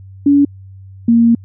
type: tone pair in turn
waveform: sine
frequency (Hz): 284.2 / 232.3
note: C#4 / A#3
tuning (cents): +43 / -6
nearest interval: minor third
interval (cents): 349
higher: first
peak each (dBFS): -6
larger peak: neither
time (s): 0.26-0.45 / 1.08-1.35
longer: second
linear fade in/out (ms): 5
effects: added 96 Hz sine -33 dBFS peak until 1.44 s